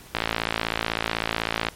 click train, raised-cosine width 0.3 ms, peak -6 dBFS, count 87, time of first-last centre 0.15-1.686 s, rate 56 Hz, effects pink hiss -47 dBFS RMS until 1.75 s + MP3 64 kbps

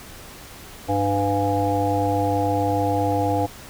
harmonic tone with a mistuned harmonic, 99.8 Hz, G2, 32 cents sharp, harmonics 1 / 3 / 5 / 7 / 8, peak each -25 / -25 / -25 / -25 / -25 dBFS, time 0.88-3.47 s, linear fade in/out 20 ms, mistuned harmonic 8, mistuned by +62 cents, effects pink hiss -41 dBFS RMS until 3.69 s

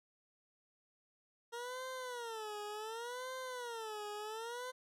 20% pulse tone with vibrato, 464.2 Hz, A#4, 7 cents flat, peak -37 dBFS, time 1.52-4.72 s, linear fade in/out 20 ms, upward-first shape sine, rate 0.68 Hz, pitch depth 190 cents each way, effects low-pass 12000 Hz 12 dB/octave

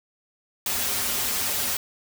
white noise with comb filter, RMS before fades -26 dBFS, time 0.66-1.77 s, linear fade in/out 2 ms, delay 6.1 ms, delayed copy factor -0.7, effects none

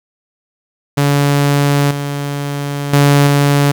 sawtooth tone with level steps, 142.7 Hz, D3, 49 cents flat, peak -6 / -14 / -3 / -5 dBFS, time 0.97-3.72 s, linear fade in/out 10 ms, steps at 1.91 / 2.93 / 3.27 s, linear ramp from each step 2 ms, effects 7-bit

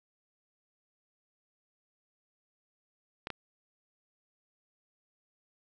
clicks, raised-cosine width 0.3 ms, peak -20 dBFS, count 2, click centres 3.271 / 3.303 s, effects none

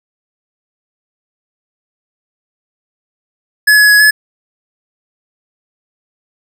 square tone with pitch steps, 1701 / 1691 / 1679 / 1710 Hz, G#6 / G#6 / G#6 / A6, +41 / +31 / +18 / -50 cents, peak -5 dBFS, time 3.67-4.11 s, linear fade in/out 10 ms, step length 110 ms, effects none

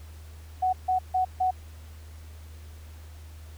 sine tone bursts, 743 Hz, F#5, 7 cents sharp, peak -21 dBFS, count 4, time 0.62-1.51 s, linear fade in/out 10 ms, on 110 ms, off 150 ms, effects added 78 Hz sine -42 dBFS peak until 3.57 s + pink hiss -55 dBFS RMS until 3.57 s

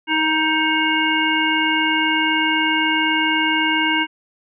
harmonic tone, 313.8 Hz, D#4, 15 cents sharp, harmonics 1 / 3 / 5 / 7 / 9, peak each -22 / -22 / -22 / -22 / -22 dBFS, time 0.07-4.07 s, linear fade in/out 50 ms, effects none

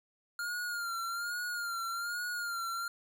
square tone with vibrato, 1405 Hz, F6, 10 cents sharp, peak -35 dBFS, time 0.39-2.88 s, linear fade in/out 2 ms, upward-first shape sine, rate 1.2 Hz, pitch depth 57 cents each way, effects none

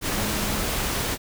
sine tone in noise, 208.6 Hz, G#3, 8 cents sharp, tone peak -31 dBFS, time 0.1-0.63 s, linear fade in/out 50 ms, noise pink, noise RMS -26 dBFS, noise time 0.01-1.18 s, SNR -8 dB, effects none

